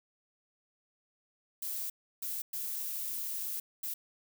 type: noise bursts at uneven times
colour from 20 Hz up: violet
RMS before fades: -37 dBFS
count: 4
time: 1.62-1.9 / 2.22-2.42 / 2.53-3.6 / 3.83-3.94 s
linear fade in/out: 5 ms
effects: none